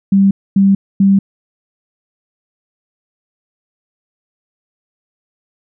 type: tone bursts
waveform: sine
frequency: 196 Hz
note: G3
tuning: in tune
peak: -6 dBFS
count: 3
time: 0.12-1.19 s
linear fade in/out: 5 ms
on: 190 ms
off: 250 ms
effects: none